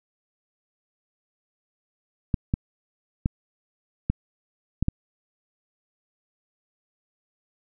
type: clicks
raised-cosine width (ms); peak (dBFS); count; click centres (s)
5; -9; 6; 2.342 / 2.539 / 3.259 / 4.1 / 4.826 / 4.884
effects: none